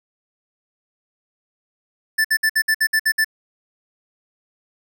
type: tone bursts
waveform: square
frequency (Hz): 1760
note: A6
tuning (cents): 0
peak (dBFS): -15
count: 9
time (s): 2.18-3.246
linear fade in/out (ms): 10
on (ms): 66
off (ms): 59
effects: none